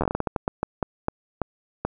slowing click train, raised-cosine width 1 ms, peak -9 dBFS, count 16, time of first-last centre 0.01-1.85 s, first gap 11 ms, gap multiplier 1.3, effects none

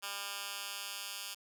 10% pulse tone with high-pass filter sweep, 200 Hz, G3, 35 cents sharp, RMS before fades -42 dBFS, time 0.02-1.35 s, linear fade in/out 20 ms, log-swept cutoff 1700 to 3100 Hz, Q 0.75, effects none

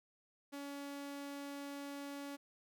sawtooth tone, 282.5 Hz, C#4, 33 cents sharp, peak -40 dBFS, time 0.52-2.37 s, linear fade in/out 20 ms, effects none

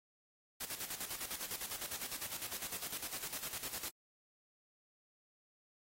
white noise with tremolo, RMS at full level -41 dBFS, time 0.6-3.9 s, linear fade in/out 10 ms, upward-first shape square, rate 9.9 Hz, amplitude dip 65%, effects AAC 48 kbps

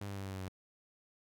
sawtooth tone with pitch steps, 100.7 / 99.26 / 97.83 / 96.43 / 95.05 / 93.69 Hz, G2 / G2 / G2 / G2 / F#2 / F#2, +47 / +22 / -3 / -28 / +47 / +22 cents, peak -36 dBFS, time 0.01-0.484 s, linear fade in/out 5 ms, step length 79 ms, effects none

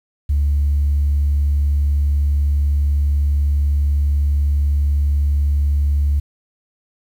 sine tone, 72 Hz, D2, 34 cents flat, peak -12 dBFS, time 0.29-6.2 s, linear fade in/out 10 ms, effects tanh soft clip ceiling -10 dBFS + 8-bit

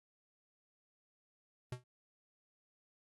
square tone with exponential decay, 124.6 Hz, B2, 16 cents sharp, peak -37 dBFS, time 1.72-1.84 s, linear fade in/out 5 ms, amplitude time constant 24 ms, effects AAC 32 kbps

